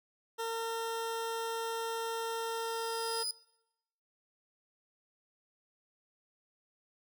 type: tone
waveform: 20% pulse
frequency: 455.9 Hz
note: A#4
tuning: 39 cents flat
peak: -29 dBFS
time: 0.38-3.24 s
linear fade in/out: 20 ms
type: tone with exponential growth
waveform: 30% pulse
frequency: 4978 Hz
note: D#8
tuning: in tune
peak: -29 dBFS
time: 2.02-3.31 s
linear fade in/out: 2 ms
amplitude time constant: 280 ms
effects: noise-tail reverb RT60 0.9 s tail -23 dB re dry